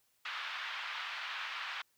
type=band-pass noise; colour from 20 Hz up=pink; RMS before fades=-41 dBFS; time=0.25-1.82 s; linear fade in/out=5 ms; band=1100 to 3600 Hz; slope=24 dB/octave; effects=white hiss -74 dBFS RMS until 1.97 s